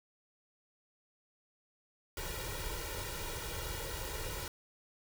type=noise with comb filter; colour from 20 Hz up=pink; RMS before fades=-40 dBFS; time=2.17-4.48 s; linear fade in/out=2 ms; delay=2.1 ms; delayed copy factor=+0.9; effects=none